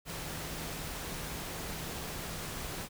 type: tone in noise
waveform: sine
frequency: 160.9 Hz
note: E3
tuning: 42 cents flat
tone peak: -48 dBFS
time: 0.05-2.89 s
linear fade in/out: 50 ms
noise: pink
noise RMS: -40 dBFS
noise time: 0.05-2.89 s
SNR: -11 dB
effects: none